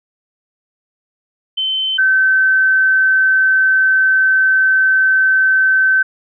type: tone pair in turn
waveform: sine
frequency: 3075 / 1537.5 Hz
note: G7 / G6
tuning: -34 / -34 cents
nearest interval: octave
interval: 1200 cents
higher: first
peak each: -15 / -9 dBFS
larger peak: second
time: 1.57-1.98 / 1.98-6.03 s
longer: second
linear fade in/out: 10 ms
effects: none